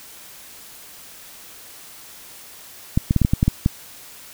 clicks, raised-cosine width 5 ms, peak -3 dBFS, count 9, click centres 2.975 / 3.109 / 3.163 / 3.217 / 3.249 / 3.335 / 3.429 / 3.48 / 3.661 s, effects white hiss -42 dBFS RMS until 4.33 s

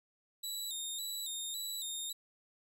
20% pulse tone with vibrato, 3803 Hz, A#7, 34 cents sharp, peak -32 dBFS, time 0.43-2.13 s, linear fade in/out 10 ms, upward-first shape square, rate 1.8 Hz, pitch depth 59 cents each way, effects none

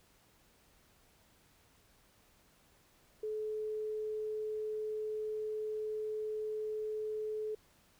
sine tone, 430 Hz, A4, 40 cents flat, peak -35 dBFS, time 3.23-7.55 s, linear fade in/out 5 ms, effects pink hiss -67 dBFS RMS until 7.99 s

